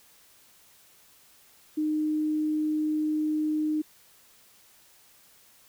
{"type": "tone", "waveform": "sine", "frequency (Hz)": 306.8, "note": "D#4", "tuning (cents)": -24, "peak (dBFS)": -24, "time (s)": [1.77, 3.82], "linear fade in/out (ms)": 10, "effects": ["white hiss -58 dBFS RMS until 5.68 s"]}